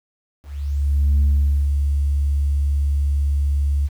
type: tone with ADSR envelope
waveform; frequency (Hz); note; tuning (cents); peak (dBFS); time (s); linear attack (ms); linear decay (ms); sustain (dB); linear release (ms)
sine; 71.1; C#2; +45; -10; 0.43-3.89; 770; 470; -5; 35
effects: tanh soft clip ceiling -11 dBFS + 8-bit